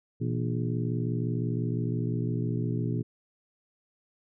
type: harmonic tone with a mistuned harmonic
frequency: 59.8 Hz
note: A#1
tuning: 45 cents sharp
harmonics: 2 / 3 / 4 / 5 / 6 / 7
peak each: -29 / -33 / -35 / -37 / -39 / -40 dBFS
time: 0.2-3.03 s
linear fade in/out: 20 ms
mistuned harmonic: 3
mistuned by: -140 cents
effects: none